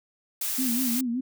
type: noise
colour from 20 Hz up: blue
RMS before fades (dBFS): -29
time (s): 0.41-1.01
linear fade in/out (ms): 5
type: tone with vibrato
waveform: sine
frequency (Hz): 246.9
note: B3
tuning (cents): 0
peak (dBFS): -25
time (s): 0.58-1.21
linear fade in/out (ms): 10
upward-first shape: sine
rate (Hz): 5.2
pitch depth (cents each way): 110
effects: none